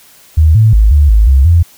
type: tone with pitch steps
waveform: sine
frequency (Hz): 78.5 / 110.1 / 53.4 / 73 / 53.2 / 66.7 / 84.9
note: D#2 / A2 / G#1 / D2 / G#1 / C2 / F2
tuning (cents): +16 / +2 / +49 / -10 / +42 / +34 / -48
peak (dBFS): -3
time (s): 0.37-1.63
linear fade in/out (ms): 10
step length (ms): 180
effects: white hiss -42 dBFS RMS until 1.77 s